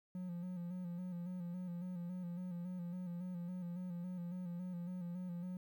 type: tone with vibrato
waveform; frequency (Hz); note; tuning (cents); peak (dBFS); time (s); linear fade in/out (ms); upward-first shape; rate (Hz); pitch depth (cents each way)
triangle; 177.7; F3; +30; -39; 0.15-5.57; 2; square; 3.6; 43
effects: 12-bit